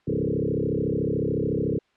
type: tone with frequency modulation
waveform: sine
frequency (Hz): 290.2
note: D4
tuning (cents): -21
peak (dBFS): -22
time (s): 0.07-1.79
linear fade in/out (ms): 10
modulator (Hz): 33.8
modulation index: 5.5
effects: white hiss -66 dBFS RMS until 1.96 s + low-pass 3000 Hz 12 dB/octave